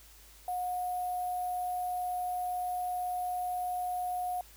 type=tone with sample-and-hold; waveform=sine; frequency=724 Hz; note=F#5; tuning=38 cents flat; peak=-31 dBFS; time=0.48-4.41 s; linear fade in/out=2 ms; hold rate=11025 Hz; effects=added 53 Hz sine -57 dBFS peak until 4.56 s + white hiss -57 dBFS RMS until 4.56 s